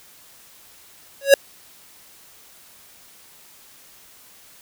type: tone with exponential growth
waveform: square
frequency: 554.4 Hz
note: C#5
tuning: in tune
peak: -4 dBFS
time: 1.21-1.34 s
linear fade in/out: 2 ms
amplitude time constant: 27 ms
effects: white hiss -49 dBFS RMS until 4.61 s